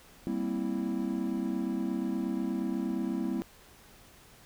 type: chord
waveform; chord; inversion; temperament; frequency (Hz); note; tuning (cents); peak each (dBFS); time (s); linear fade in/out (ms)
triangle; C dominant seventh; second; equal; 196 / 233.1 / 261.6 / 329.6; G3 / Bb3 / C4 / E4; 0 / 0 / 0 / 0; -33; 0.27-3.42; 0
effects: pink hiss -56 dBFS RMS until 4.45 s